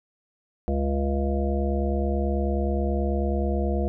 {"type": "harmonic tone", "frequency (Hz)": 69.3, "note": "C#2", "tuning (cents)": 0, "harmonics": [1, 3, 5, 7, 9, 10], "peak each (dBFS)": [-24, -29, -31, -32, -34, -34], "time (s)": [0.68, 3.88], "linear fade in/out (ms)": 0, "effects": []}